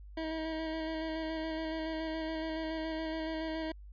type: tone with vibrato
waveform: 25% pulse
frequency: 319.3 Hz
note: D#4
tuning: 45 cents sharp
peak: -31 dBFS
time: 0.17-3.72 s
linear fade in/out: 5 ms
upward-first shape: square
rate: 7.1 Hz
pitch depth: 16 cents each way
effects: added 50 Hz sine -47 dBFS peak until 3.92 s + resampled to 11025 Hz